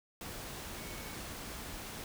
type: tone in noise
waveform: sine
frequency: 2217 Hz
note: C#7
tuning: in tune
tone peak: -54 dBFS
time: 0.78-1.16 s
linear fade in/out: 2 ms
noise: pink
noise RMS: -44 dBFS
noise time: 0.21-2.04 s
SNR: -13 dB
effects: none